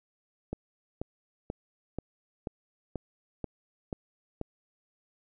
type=click train; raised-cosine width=2 ms; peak=-20 dBFS; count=9; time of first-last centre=0.53-4.413 s; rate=2.06 Hz; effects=none